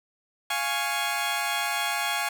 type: chord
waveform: 15% pulse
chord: Db major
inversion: first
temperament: equal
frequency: 698.5 / 830.6 / 1108.7 Hz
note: F5 / Ab5 / Db6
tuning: 0 / 0 / 0 cents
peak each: -25 / -22 / -25 dBFS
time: 0.5-2.29 s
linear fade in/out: 5 ms
effects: none